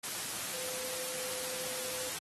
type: tone in noise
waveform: sine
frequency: 511 Hz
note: C5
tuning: 41 cents flat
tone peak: -45 dBFS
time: 0.53-2.1 s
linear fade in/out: 10 ms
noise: white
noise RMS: -38 dBFS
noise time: 0.03-2.19 s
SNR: -10 dB
effects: high-pass 100 Hz 12 dB/octave + AAC 32 kbps